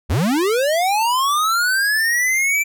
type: linear sweep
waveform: square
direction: up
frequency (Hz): 58.27 to 2348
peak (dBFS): -16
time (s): 0.09-2.64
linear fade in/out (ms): 20
effects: none